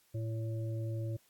harmonic tone, 112.2 Hz, A2, 34 cents sharp, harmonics 1 / 3 / 5, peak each -34 / -45 / -47 dBFS, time 0.14-1.17 s, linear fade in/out 10 ms, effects white hiss -69 dBFS RMS until 1.29 s + AAC 64 kbps

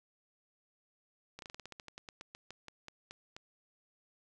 slowing click train, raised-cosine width 0.2 ms, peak -29 dBFS, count 19, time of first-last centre 1.39-3.365 s, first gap 32 ms, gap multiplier 1.13, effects none

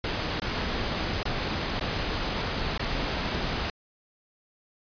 pink noise with dropouts, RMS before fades -29 dBFS, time 0.04-3.7 s, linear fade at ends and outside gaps 2 ms, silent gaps 0.399-0.419 / 1.231-1.254 / 1.797-1.809 / 2.778-2.795 s, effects resampled to 11025 Hz

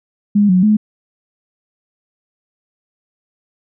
sine tone with pitch steps, 205.3 / 183.2 / 212.8 Hz, G#3 / F#3 / G#3, -20 / -17 / +42 cents, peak -8 dBFS, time 0.35-0.77 s, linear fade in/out 10 ms, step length 140 ms, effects none

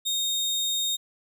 30% pulse tone, 3700 Hz, A#7, 14 cents flat, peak -22 dBFS, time 0.05-0.97 s, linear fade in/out 20 ms, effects none

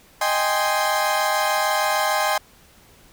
30% pulse chord, Ab major seventh, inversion second, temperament equal, 622.3 / 784 / 830.6 / 1046.5 Hz, Eb5 / G5 / Ab5 / C6, 0 / 0 / 0 / 0 cents, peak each -22 dBFS, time 0.21-2.38 s, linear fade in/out 5 ms, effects pink hiss -52 dBFS RMS until 3.12 s

